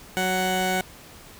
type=tone pair together; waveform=15% pulse; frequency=185.7 / 742.2 Hz; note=F#3 / F#5; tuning=+7 / +5 cents; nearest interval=2 octaves; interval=2398 cents; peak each=-19 dBFS; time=0.17-0.81 s; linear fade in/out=0 ms; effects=pink hiss -46 dBFS RMS until 1.39 s